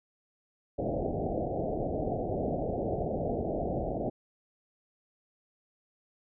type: low-pass noise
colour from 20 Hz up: white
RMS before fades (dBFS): -32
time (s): 0.78-4.1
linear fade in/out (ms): 10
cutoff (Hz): 750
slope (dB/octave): 96
effects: none